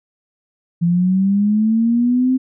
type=linear sweep; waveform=sine; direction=up; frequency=168.2 to 261.6 Hz; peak=-12 dBFS; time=0.81-2.38 s; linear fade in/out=20 ms; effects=none